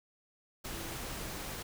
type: tone in noise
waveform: sine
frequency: 335.1 Hz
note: E4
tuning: 29 cents sharp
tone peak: -49 dBFS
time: 0.71-0.95 s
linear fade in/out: 10 ms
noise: pink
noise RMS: -41 dBFS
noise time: 0.64-1.63 s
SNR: -11 dB
effects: none